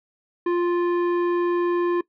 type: tone with tanh clipping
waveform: sine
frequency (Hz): 349.2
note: F4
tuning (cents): 0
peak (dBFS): -21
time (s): 0.46-2.01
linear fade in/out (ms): 5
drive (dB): 17
effects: noise-tail reverb RT60 0.1 s tail -20 dB re dry + low-pass 2000 Hz 12 dB/octave